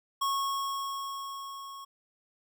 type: tone with level ramp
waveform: square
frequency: 1098 Hz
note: C#6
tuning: 17 cents flat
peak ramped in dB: -27 to -43 dBFS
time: 0.21-1.85 s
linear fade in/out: 10 ms
effects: none